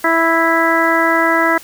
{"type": "harmonic tone", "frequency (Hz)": 329.6, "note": "E4", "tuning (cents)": 0, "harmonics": [1, 2, 3, 4, 5, 6], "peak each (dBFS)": [-18, -18, -18, -18, -18, -18], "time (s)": [0.04, 1.58], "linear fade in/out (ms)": 5, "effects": ["white hiss -39 dBFS RMS until 1.63 s"]}